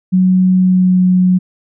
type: tone with pitch glide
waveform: sine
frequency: 185 to 182.98 Hz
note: F#3 to F#3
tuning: 0 to -19 cents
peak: -7 dBFS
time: 0.12-1.39 s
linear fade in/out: 20 ms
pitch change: -19 cents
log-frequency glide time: 0.55-1.02 s
effects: none